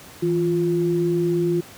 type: tone pair together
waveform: sine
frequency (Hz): 164.4 / 348.4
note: E3 / F4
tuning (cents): -4 / -4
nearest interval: octave + minor second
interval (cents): 1300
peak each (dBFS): -23 / -19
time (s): 0.22-1.61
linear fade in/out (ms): 10
effects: pink hiss -43 dBFS RMS until 1.77 s + high-pass 80 Hz 12 dB/octave